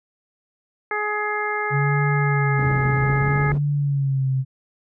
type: harmonic tone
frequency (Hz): 420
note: G#4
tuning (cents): +19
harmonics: 1 / 2 / 3 / 4 / 5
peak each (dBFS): -28 / -28 / -28 / -28 / -28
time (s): 0.91-3.52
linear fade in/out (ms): 2
type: tone with vibrato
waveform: sine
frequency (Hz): 138.59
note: C#3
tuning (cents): 0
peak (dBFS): -18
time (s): 1.7-4.45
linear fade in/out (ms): 50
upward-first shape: sine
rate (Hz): 0.65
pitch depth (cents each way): 83
type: low-pass noise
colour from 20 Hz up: white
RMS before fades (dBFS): -30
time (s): 2.57-3.59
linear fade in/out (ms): 20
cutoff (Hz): 240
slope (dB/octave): 12
effects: none